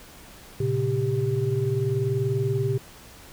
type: tone cluster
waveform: sine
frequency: 115.2 / 135.6 / 394.2 Hz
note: A#2 / C#3 / G4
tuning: -20 / -38 / +10 cents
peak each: -26 dBFS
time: 0.6-2.78 s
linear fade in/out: 5 ms
effects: pink hiss -47 dBFS RMS until 3.32 s